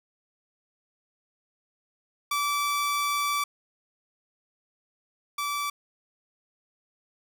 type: tone pair in turn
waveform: sawtooth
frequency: 1158 / 1158 Hz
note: D6 / D6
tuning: -25 / -25 cents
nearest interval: unison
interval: 0 cents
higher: neither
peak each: -21 / -24 dBFS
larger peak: first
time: 2.31-3.44 / 5.38-5.7 s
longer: first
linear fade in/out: 5 ms
effects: none